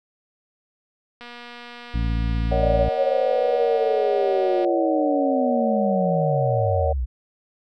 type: click train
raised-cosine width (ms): 0.3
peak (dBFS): -24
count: 826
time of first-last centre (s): 1.21-4.647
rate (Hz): 240
type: harmonic tone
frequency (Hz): 56.3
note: A1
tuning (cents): +40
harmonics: 1 / 2 / 3 / 4 / 5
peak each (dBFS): -21 / -27 / -31 / -33 / -35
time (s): 1.94-2.89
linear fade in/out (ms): 5
type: chord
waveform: sine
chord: D# minor seventh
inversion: second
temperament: just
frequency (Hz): 466.7 / 560 / 622.3 / 746.7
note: A#4 / C#5 / D#5 / F#5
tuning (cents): +2 / +18 / 0 / +16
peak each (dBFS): -28 / -23 / -27 / -26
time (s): 2.51-6.93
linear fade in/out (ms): 10
type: linear sweep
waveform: sine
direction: down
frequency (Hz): 597 to 56.4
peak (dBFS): -21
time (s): 2.61-7.06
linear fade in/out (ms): 20
effects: none